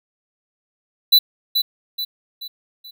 square tone with echo, 3978 Hz, B7, 12 cents sharp, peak -9 dBFS, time 1.12-1.19 s, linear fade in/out 10 ms, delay 430 ms, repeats 4, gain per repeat -7 dB, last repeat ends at 2.91 s, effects none

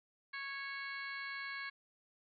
harmonic tone with a mistuned harmonic, 552 Hz, C#5, 7 cents flat, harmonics 2 / 3 / 4 / 5 / 6 / 7 / 8, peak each -49 / -44 / -45 / -58 / -59 / -54 / -55 dBFS, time 0.33-1.7 s, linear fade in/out 10 ms, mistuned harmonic 7, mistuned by +73 cents, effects none

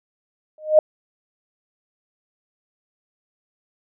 sine tone with exponential growth, 617 Hz, D#5, 15 cents flat, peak -5 dBFS, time 0.58-0.79 s, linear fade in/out 2 ms, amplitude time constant 44 ms, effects none

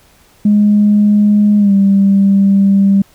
sine tone with pitch glide, 207.7 to 197.06 Hz, G#3 to G3, 0 to +9 cents, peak -5 dBFS, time 0.45-3.02 s, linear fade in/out 5 ms, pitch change -91 cents, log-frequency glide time 1.58-1.73 s, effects tanh soft clip ceiling -1 dBFS + pink hiss -48 dBFS RMS until 3.14 s

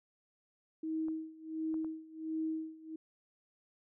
sine tone with tremolo, 317.9 Hz, D#4, 37 cents sharp, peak -32 dBFS, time 0.83-2.96 s, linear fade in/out 5 ms, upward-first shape sine, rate 1.4 Hz, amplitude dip 90%
clicks, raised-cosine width 1 ms, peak -38 dBFS, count 3, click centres 1.084 / 1.742 / 1.846 s
effects none

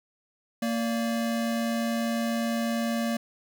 square tone pair together, 230.6 / 580.1 Hz, A#3 / D5, -19 / -21 cents, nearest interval octave + major third, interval 1598 cents, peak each -27 / -34 dBFS, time 0.62-3.17 s, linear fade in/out 5 ms, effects none

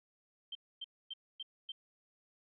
sine tone bursts, 3136 Hz, G7, in tune, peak -40 dBFS, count 5, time 0.52-1.72 s, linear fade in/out 5 ms, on 32 ms, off 260 ms, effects none

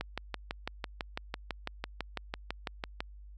click train, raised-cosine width 0.3 ms, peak -18 dBFS, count 19, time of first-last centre 0.01-3.005 s, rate 6.01 Hz, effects added 50 Hz sine -47 dBFS peak until 3.37 s

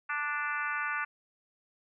harmonic tone, 293.7 Hz, D4, in tune, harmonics 3 / 4 / 5 / 6 / 7 / 8 / 9, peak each -42 / -36 / -34 / -38 / -41 / -43 / -43 dBFS, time 0.09-1.05 s, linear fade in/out 10 ms, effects none

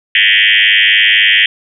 sine tone with frequency modulation, 2519 Hz, D#7, 21 cents sharp, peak -6 dBFS, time 0.15-1.46 s, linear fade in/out 2 ms, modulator 104 Hz, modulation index 7.3, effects none

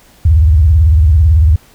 sine tone with vibrato, 77.5 Hz, D#2, 6 cents flat, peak -4 dBFS, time 0.25-1.56 s, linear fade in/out 5 ms, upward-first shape sine, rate 18 Hz, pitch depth 260 cents each way, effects pink hiss -45 dBFS RMS until 1.74 s

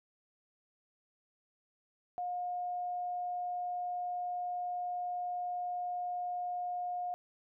sine tone, 715 Hz, F5, 41 cents sharp, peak -34 dBFS, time 2.18-7.14 s, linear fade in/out 0 ms, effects none

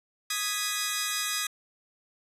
10% pulse chord, G# minor, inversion second, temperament equal, 1244.5 / 1661.2 / 1975.5 Hz, D#6 / G#6 / B6, 0 / 0 / 0 cents, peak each -24 dBFS, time 0.3-1.47 s, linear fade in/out 5 ms, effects resampled to 32000 Hz

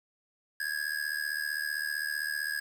square tone with amplitude modulation, 1661.2 Hz, G#6, in tune, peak -28 dBFS, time 0.6-2.6 s, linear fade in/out 5 ms, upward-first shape sine, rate 75.5 Hz, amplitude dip 85%, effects 9-bit

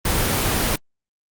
pink noise, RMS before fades -20 dBFS, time 0.05-0.76 s, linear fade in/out 5 ms, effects Opus 24 kbps

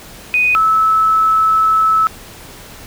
sine tone pair in turn, 2489 / 1303.4 Hz, D#7 / E6, 0 / -20 cents, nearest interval major seventh, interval 1120 cents, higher first, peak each -10 / -9 dBFS, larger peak second, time 0.34-0.55 / 0.55-2.07 s, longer second, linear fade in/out 0 ms, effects pink hiss -36 dBFS RMS until 2.86 s

